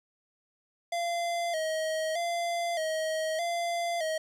square tone with vibrato, 659.3 Hz, E5, in tune, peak -29 dBFS, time 0.92-4.18 s, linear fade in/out 5 ms, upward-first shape square, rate 0.81 Hz, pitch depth 72 cents each way, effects low-pass 10000 Hz 12 dB/octave + 10-bit

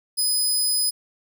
15% pulse tone, 5010 Hz, D#8, 11 cents sharp, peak -14 dBFS, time 0.17-0.91 s, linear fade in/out 20 ms, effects none

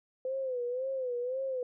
sine tone with vibrato, 509 Hz, C5, 48 cents flat, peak -31 dBFS, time 0.25-1.63 s, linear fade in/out 2 ms, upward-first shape sine, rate 1.9 Hz, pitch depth 94 cents each way, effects none

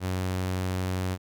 sawtooth tone, 92.5 Hz, F#2, in tune, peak -23 dBFS, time 0-1.18 s, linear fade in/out 50 ms, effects none

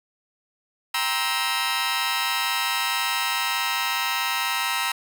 15% pulse chord, C dominant seventh, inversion second, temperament just, 784.9 / 941.9 / 1046.5 / 1308.1 Hz, G5 / Bb5 / C6 / E6, +2 / +18 / 0 / -14 cents, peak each -26 / -20 / -24 / -21 dBFS, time 0.94-4.92 s, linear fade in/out 5 ms, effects none

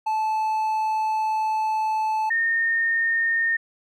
triangle / sine tone pair in turn, 871 / 1831.2 Hz, A5 / A#6, -18 / -31 cents, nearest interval octave + minor second, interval 1287 cents, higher second, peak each -19 dBFS, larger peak neither, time 0.06-2.3 / 2.3-3.57 s, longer first, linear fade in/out 10 ms, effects none

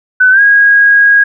sine tone with pitch glide, 1506 to 1642.3 Hz, F#6 to G#6, +30 to -20 cents, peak -3 dBFS, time 0.2-1.24 s, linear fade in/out 10 ms, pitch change +150 cents, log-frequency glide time 0.31-0.41 s, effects none

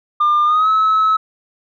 sine tone with pitch glide, 1200 to 1293.6 Hz, D6 to E6, +37 to -33 cents, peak -9 dBFS, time 0.2-1.17 s, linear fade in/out 10 ms, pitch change +130 cents, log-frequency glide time 0.45-0.69 s, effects tanh soft clip ceiling -9 dBFS

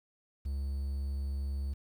triangle tone with quantisation, 69 Hz, C#2, 7 cents flat, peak -30 dBFS, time 0.45-1.74 s, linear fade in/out 10 ms, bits 10, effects none

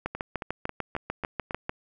two click trains, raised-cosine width 0.5 ms, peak -14 / -18 dBFS, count 12 / 6, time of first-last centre 0.06-1.694 / 0.15-1.509 s, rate 6.73 / 3.68 Hz, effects none

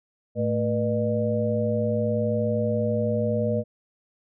sine tone cluster, 108.7 / 220.8 / 483.2 / 604 Hz, A2 / A3 / B4 / D5, -21 / +6 / -38 / +48 cents, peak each -27 dBFS, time 0.35-3.64 s, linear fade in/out 50 ms, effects none

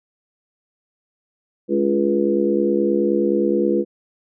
harmonic tone with a mistuned harmonic, 69.5 Hz, C#2, 5 cents sharp, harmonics 3 / 4 / 5 / 6 / 7, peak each -22 / -25 / -19 / -25 / -22 dBFS, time 1.68-3.85 s, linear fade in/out 50 ms, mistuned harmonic 4, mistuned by +34 cents, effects none

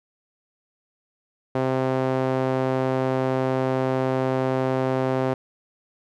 sawtooth tone with band-pass filter, 130.81 Hz, C3, in tune, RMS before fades -23 dBFS, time 1.55-5.34 s, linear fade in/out 5 ms, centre 550 Hz, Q 1, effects none

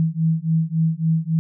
sine beating tone pair, 160 / 163.6 Hz, D#3 / E3, +49 / -13 cents, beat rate 3.6 Hz, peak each -20 dBFS, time 0-1.39 s, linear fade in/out 0 ms, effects none

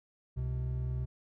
triangle tone pair together, 67.3 / 126.94 Hz, C2 / B2, +49 / +48 cents, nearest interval major seventh, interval 1099 cents, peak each -33 / -32 dBFS, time 0.36-1.06 s, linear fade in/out 20 ms, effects none

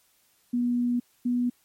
sine tone pair in turn, 242.7 / 244.5 Hz, B3 / B3, -30 / -17 cents, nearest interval unison, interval 13 cents, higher second, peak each -22 dBFS, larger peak neither, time 0.53-1 / 1.25-1.5 s, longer first, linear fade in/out 10 ms, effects white hiss -65 dBFS RMS until 1.64 s + MP3 64 kbps

